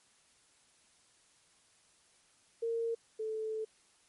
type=tone pair in turn; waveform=sine; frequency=460 / 437.7 Hz; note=A#4 / A4; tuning=-23 / -9 cents; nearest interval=minor second; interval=86 cents; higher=first; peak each=-31 / -34 dBFS; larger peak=first; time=2.62-2.95 / 3.19-3.65 s; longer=second; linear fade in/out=10 ms; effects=white hiss -67 dBFS RMS until 4.08 s + MP3 48 kbps